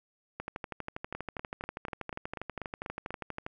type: two click trains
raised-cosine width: 0.5 ms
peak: -21 / -22 dBFS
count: 39 / 9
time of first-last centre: 0.4-3.465 / 1.15-3.106 s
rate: 12.4 / 4.09 Hz
effects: none